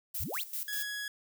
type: noise with tremolo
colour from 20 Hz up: violet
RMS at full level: -36 dBFS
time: 0.14-0.85 s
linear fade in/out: 10 ms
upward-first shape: square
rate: 5.1 Hz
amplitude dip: 75%
type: exponential sweep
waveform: sine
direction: up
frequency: 55 to 4699 Hz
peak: -36 dBFS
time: 0.2-0.42 s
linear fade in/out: 5 ms
type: tone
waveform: sawtooth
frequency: 1673 Hz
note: G#6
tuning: 12 cents sharp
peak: -32 dBFS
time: 0.68-1.08 s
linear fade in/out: 2 ms
effects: none